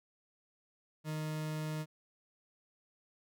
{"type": "tone", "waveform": "40% pulse", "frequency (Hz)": 154.8, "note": "D#3", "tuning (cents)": -9, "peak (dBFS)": -35, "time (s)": [1.04, 1.86], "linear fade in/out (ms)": 50, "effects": []}